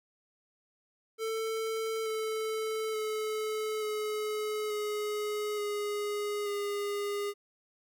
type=tone with pitch steps; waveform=square; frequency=444.9 / 438.5 / 432.2 / 426 / 419.9 / 413.9 / 408 Hz; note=A4 / A4 / A4 / G#4 / G#4 / G#4 / G#4; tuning=+19 / -6 / -31 / +44 / +19 / -6 / -31 cents; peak=-32 dBFS; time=1.18-7.34 s; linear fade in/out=50 ms; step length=880 ms; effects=none